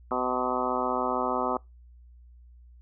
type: harmonic tone with a mistuned harmonic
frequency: 126.4 Hz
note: B2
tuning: 41 cents sharp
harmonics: 2 / 3 / 4 / 5 / 6 / 7 / 8 / 9 / 10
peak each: -34 / -34 / -34 / -34 / -34 / -34 / -34 / -34 / -34 dBFS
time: 0.11-1.57 s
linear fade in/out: 2 ms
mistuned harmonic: 8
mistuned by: +26 cents
effects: noise-tail reverb RT60 0.2 s tail -24 dB re dry + added 60 Hz sine -49 dBFS peak until 2.81 s